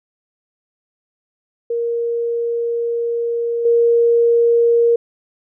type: tone with level steps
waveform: sine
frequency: 468.5 Hz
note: A#4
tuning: 9 cents sharp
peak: -17 / -10 dBFS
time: 1.7-4.96 s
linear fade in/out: 5 ms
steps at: 3.65 s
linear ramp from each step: 5 ms
effects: none